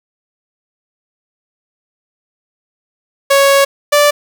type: tone pair in turn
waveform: sawtooth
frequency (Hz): 554.4 / 585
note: C#5 / D5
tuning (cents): 0 / -7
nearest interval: minor second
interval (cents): 93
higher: second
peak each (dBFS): -3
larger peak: neither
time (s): 3.3-3.65 / 3.92-4.11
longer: first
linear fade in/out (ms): 10
effects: none